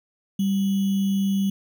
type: tone with sample-and-hold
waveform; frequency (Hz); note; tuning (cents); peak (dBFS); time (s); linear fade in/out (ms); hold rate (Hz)
sine; 196; G3; 0; -19; 0.39-1.5; 5; 3150
effects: none